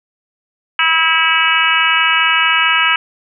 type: harmonic tone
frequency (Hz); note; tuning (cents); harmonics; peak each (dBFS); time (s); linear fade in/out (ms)
324.5; E4; -27; 3 / 4 / 5 / 6 / 7 / 8 / 9; -21 / -17 / -17 / -23 / -17 / -18 / -17; 0.79-2.96; 2
effects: none